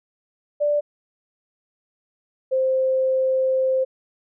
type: tone pair in turn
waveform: sine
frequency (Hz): 587.3 / 523.2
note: D5 / C5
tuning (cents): 0 / 0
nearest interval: major second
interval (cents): 200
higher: first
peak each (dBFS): -17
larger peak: neither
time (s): 0.6-0.81 / 2.51-3.85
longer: second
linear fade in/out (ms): 20
effects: none